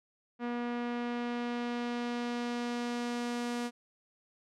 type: tone with low-pass filter sweep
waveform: sawtooth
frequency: 240.3 Hz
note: B3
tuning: 47 cents flat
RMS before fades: -35 dBFS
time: 0.39-3.71 s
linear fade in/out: 50 ms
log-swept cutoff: 2100 to 8900 Hz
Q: 0.82
effects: none